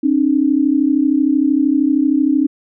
sine tone pair together, 269.7 / 302.7 Hz, C#4 / D#4, -47 / -48 cents, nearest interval major second, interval 199 cents, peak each -14 dBFS, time 0.03-2.47 s, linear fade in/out 10 ms, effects none

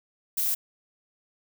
violet noise, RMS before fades -26 dBFS, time 0.37-0.55 s, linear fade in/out 10 ms, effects none

